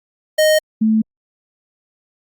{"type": "tone pair in turn", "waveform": ["square", "sine"], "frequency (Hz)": [620, 219.2], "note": ["D#5", "A3"], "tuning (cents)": [-6, -6], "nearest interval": "octave + tritone", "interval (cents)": 1800, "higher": "first", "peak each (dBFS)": -11, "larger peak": "neither", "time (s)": [[0.38, 0.59], [0.81, 1.02]], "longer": "neither", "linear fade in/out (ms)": 10, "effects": ["Opus 48 kbps"]}